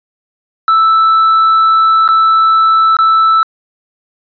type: tone with dropouts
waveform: triangle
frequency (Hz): 1318.5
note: E6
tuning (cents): 0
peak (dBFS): -4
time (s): 0.68-3.43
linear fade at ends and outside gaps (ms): 1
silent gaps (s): 2.078-2.088 / 2.968-2.988
effects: resampled to 11025 Hz